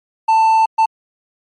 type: tone bursts at uneven times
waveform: triangle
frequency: 888 Hz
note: A5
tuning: 16 cents sharp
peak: -7 dBFS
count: 2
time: 0.28-0.66 / 0.78-0.86 s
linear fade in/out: 10 ms
effects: MP3 48 kbps